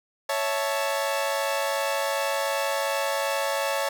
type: chord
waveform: sawtooth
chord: A major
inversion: first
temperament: equal with one note detuned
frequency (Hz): 556.6 / 659.3 / 880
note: C#5 / E5 / A5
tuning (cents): +7 / 0 / 0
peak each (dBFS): -23 / -27 / -26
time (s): 0.29-3.89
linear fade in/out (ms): 5
effects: none